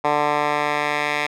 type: tone with band-pass filter sweep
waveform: 10% pulse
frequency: 147.9 Hz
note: D3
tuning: 13 cents sharp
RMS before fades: -21 dBFS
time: 0.04-1.27 s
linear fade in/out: 10 ms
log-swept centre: 1000 to 2100 Hz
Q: 1.4
effects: none